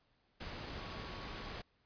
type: tone in noise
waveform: sine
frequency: 1118 Hz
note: C#6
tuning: 14 cents sharp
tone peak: -55 dBFS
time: 0.78-1.56 s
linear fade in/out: 10 ms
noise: pink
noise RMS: -45 dBFS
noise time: 0.4-1.62 s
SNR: -13 dB
effects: pink hiss -75 dBFS RMS until 1.85 s + resampled to 11025 Hz